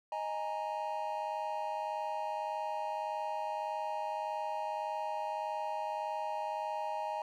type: chord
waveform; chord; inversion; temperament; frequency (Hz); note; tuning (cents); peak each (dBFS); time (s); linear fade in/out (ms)
triangle; D# suspended fourth; none; equal; 622.3 / 830.6 / 932.3; D#5 / G#5 / A#5; 0 / 0 / 0; -38 / -36 / -37; 0.12-7.22; 2
effects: none